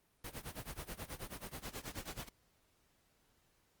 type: noise with tremolo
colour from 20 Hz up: pink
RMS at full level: -43 dBFS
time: 0.24-2.29 s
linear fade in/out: 5 ms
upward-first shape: sine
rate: 9.3 Hz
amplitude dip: 90%
effects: pink hiss -74 dBFS RMS until 3.8 s + Opus 32 kbps